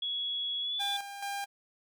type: tone with pitch glide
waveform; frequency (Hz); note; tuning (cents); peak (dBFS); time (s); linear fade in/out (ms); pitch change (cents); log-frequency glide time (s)
sine; 3357 to 3461; G#7 to A7; +18 to -29; -31; 0.02-0.97; 5; +53; 0.61-0.77
type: tone with tremolo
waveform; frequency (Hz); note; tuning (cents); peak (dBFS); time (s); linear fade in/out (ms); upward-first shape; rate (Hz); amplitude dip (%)
sawtooth; 801; G5; +37; -30; 0.79-1.46; 20; square; 2.3; 55
effects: none